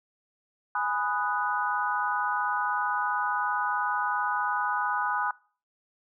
sine chord, G# minor seventh, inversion none, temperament equal with one note detuned, 830.6 / 993.5 / 1244.5 / 1480 Hz, G#5 / B5 / D#6 / F#6, 0 / +10 / 0 / 0 cents, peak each -31 dBFS, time 0.75-5.31 s, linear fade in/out 2 ms, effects noise-tail reverb RT60 0.4 s tail -22 dB re dry

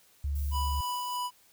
sine tone, 71.2 Hz, C#2, 47 cents sharp, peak -28 dBFS, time 0.24-0.81 s, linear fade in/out 5 ms
violet noise, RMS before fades -47 dBFS, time 0.35-1.17 s, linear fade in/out 5 ms
square tone with tremolo, 987.8 Hz, B5, in tune, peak -31 dBFS, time 0.51-1.31 s, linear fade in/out 50 ms, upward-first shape sine, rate 3.2 Hz, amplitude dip 25%
effects white hiss -62 dBFS RMS until 1.52 s

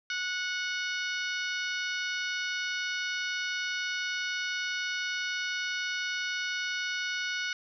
harmonic tone, 734 Hz, F#5, 14 cents flat, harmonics 2 / 3 / 4 / 5 / 6 / 7 / 8, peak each -33 / -37 / -39 / -41 / -43 / -44 / -45 dBFS, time 0.1-7.53 s, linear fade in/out 2 ms, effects none

